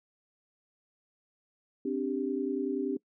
sine chord, C suspended second, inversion none, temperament equal with one note detuned, 261.6 / 292 / 392 Hz, C4 / D4 / G4, 0 / -10 / 0 cents, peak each -33 dBFS, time 1.85-2.97 s, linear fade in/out 5 ms, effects noise-tail reverb RT60 0.1 s tail -23 dB re dry

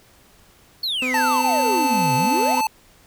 triangle exponential two-way sweep, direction down then up, 4477 to 125.4 to 1052 Hz, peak -20 dBFS, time 0.83-2.6 s, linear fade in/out 5 ms, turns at 2.15 s
30% pulse tone, 254.9 Hz, C4, 45 cents flat, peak -22 dBFS, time 1.02-2.61 s, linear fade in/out 2 ms
square tone with pitch glide, 886 to 875.8 Hz, A5 to A5, +12 to -8 cents, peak -19 dBFS, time 1.14-2.67 s, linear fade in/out 2 ms, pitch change -20 cents, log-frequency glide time 1.78-1.92 s
effects pink hiss -53 dBFS RMS until 3.06 s

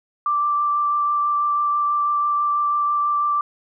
sine tone with vibrato, 1174 Hz, D6, 1 cent flat, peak -17 dBFS, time 0.26-3.41 s, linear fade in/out 2 ms, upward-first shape triangle, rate 6.1 Hz, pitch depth 11 cents each way, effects none

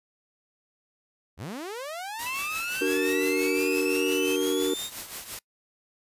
sawtooth linear sweep, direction up, 61.74 to 3738 Hz, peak -30 dBFS, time 1.37-4.91 s, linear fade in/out 50 ms
white noise with tremolo, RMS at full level -35 dBFS, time 2.19-5.39 s, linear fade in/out 2 ms, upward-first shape triangle, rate 5.8 Hz, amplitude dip 70%
sine tone with vibrato, 2637 Hz, E7, in tune, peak -31 dBFS, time 2.26-4.36 s, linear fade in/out 5 ms, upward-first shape triangle, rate 2.3 Hz, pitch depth 24 cents each way
triangle chord, D augmented, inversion none, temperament equal with one note detuned, 293.7 / 375.8 / 466.2 Hz, D4 / F#4 / A#4, 0 / +27 / 0 cents, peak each -26 / -25 / -26 dBFS, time 2.81-4.74 s, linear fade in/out 5 ms
effects noise-tail reverb RT60 0.1 s tail -24 dB re dry + resampled to 32000 Hz

